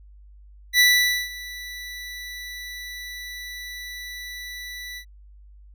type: tone with ADSR envelope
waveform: 25% pulse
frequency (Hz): 1970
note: B6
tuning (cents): -5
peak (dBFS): -9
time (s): 0.73-5.05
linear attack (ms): 64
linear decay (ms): 490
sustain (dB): -21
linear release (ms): 79
effects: added 50 Hz sine -45 dBFS peak until 5.74 s